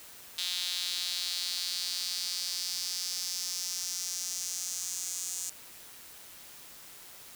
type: tone with high-pass filter sweep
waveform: sawtooth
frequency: 180 Hz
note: F#3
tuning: 47 cents flat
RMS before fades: -35 dBFS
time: 0.38-5.5 s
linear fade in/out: 5 ms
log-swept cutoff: 3700 to 7000 Hz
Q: 3.4
effects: white hiss -50 dBFS RMS until 7.35 s